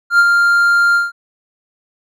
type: tone with ADSR envelope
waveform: triangle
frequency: 1396.9 Hz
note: F6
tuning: in tune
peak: -3 dBFS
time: 0.1-1.12 s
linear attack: 90 ms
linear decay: 45 ms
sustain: -4 dB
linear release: 170 ms
effects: none